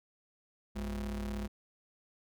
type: ring-modulated tone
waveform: square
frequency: 74.6 Hz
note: D2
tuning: 28 cents sharp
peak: -33 dBFS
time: 0.75-1.48 s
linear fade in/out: 20 ms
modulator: 131 Hz
effects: none